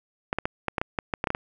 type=clicks; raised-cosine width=0.5 ms; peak=-10 dBFS; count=12; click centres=0.329 / 0.386 / 0.455 / 0.683 / 0.782 / 0.815 / 0.988 / 1.138 / 1.241 / 1.272 / 1.304 / 1.349 s; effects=none